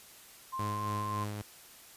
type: tone with vibrato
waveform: sine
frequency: 1046.5 Hz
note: C6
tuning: in tune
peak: -34 dBFS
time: 0.52-1.25 s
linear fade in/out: 20 ms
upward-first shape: triangle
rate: 3.9 Hz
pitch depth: 10 cents each way
type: tone with tremolo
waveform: sawtooth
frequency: 104.3 Hz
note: G#2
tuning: 8 cents sharp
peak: -30 dBFS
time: 0.59-1.42 s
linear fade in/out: 5 ms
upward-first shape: sine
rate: 3.6 Hz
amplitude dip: 35%
effects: white hiss -54 dBFS RMS until 1.96 s + resampled to 32000 Hz